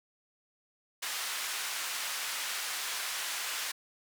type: band-pass noise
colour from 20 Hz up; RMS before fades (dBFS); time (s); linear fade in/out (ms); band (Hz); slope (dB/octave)
pink; -36; 1.02-3.72; 10; 1400 to 13000; 12
effects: none